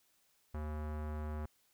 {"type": "tone with low-pass filter", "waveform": "square", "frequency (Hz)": 76.1, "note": "D#2", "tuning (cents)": -38, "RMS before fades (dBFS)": -40, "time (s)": [0.54, 1.46], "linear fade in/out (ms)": 5, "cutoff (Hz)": 1300, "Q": 1.3, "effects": ["white hiss -73 dBFS RMS until 1.73 s"]}